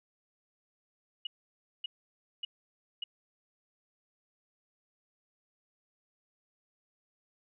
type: tone bursts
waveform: sine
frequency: 2900 Hz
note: F#7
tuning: 35 cents flat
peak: -33 dBFS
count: 4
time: 1.25-3.04 s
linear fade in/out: 5 ms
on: 20 ms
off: 570 ms
effects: none